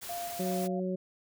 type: noise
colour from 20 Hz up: white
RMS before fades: -42 dBFS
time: 0.01-0.68 s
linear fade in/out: 20 ms
type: tone with tremolo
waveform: sine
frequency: 696 Hz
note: F5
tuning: 6 cents flat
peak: -35 dBFS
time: 0.09-0.8 s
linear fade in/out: 5 ms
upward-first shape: square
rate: 2.7 Hz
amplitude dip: 35%
type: harmonic tone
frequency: 185 Hz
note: F#3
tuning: in tune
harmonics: 1 / 2 / 3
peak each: -32 / -35 / -37 dBFS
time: 0.39-0.96 s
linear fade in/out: 10 ms
effects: none

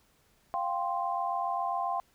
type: chord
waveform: sine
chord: F suspended second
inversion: none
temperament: just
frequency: 698.5 / 785.8 / 1047.7 Hz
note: F5 / G5 / C6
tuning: 0 / +4 / +2 cents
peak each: -33 dBFS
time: 0.54-2 s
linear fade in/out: 0 ms
effects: pink hiss -67 dBFS RMS until 2.14 s

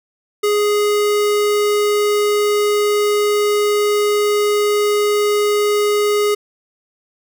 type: tone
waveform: square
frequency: 415.3 Hz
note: G#4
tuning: in tune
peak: -14 dBFS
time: 0.43-6.35 s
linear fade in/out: 10 ms
effects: none

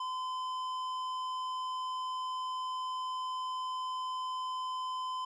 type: tone with tanh clipping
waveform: triangle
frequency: 1022 Hz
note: C6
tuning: 41 cents flat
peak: -36 dBFS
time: 0-5.25 s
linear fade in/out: 5 ms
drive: 15 dB
effects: none

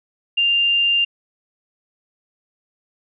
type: tone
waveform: sine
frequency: 2794 Hz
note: F7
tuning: in tune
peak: -14 dBFS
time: 0.37-1.05 s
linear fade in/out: 10 ms
effects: none

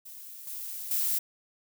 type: noise with level steps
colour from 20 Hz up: violet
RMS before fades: -45 / -38 / -28 dBFS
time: 0.05-1.19 s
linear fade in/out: 10 ms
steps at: 0.47 / 0.91 s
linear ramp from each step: 2 ms
effects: none

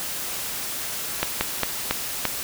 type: slowing click train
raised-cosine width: 0.3 ms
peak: -4 dBFS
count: 5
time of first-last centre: 1.23-2.253 s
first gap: 180 ms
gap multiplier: 1.24
effects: white hiss -30 dBFS RMS until 2.43 s

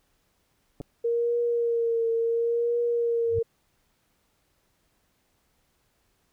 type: clicks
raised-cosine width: 2 ms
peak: -24 dBFS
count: 2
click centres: 0.803 / 0.81 s
type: tone with vibrato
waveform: sine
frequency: 466.2 Hz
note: A#4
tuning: in tune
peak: -22 dBFS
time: 1.04-3.43 s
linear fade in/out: 10 ms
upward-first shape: triangle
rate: 0.71 Hz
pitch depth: 37 cents each way
type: tone with exponential growth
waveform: sine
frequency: 98 Hz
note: G2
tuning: in tune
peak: -25 dBFS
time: 3.25-3.39 s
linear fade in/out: 5 ms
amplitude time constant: 29 ms
effects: pink hiss -70 dBFS RMS until 6.32 s

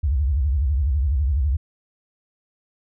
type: tone with vibrato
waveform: sine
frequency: 69.3 Hz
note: C#2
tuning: in tune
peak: -17 dBFS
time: 0.03-1.57 s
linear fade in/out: 10 ms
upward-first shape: sine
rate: 12 Hz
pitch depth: 240 cents each way
effects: none

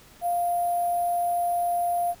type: tone with sample-and-hold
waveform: sine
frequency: 698.5 Hz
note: F5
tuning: in tune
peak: -22 dBFS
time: 0.21-2.15 s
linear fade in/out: 50 ms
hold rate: 11025 Hz
effects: pink hiss -52 dBFS RMS until 2.2 s

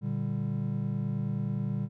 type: chord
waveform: triangle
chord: G minor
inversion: first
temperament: just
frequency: 117.6 / 147 / 196 Hz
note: Bb2 / D3 / G3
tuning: +16 / +2 / 0 cents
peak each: -31 dBFS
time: 0.01-1.89 s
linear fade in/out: 50 ms
effects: none

